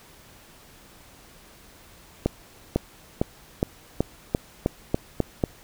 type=accelerating click train; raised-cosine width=2 ms; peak=-7 dBFS; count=10; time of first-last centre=2.26-5.438 s; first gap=500 ms; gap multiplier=0.91; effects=pink hiss -51 dBFS RMS until 5.63 s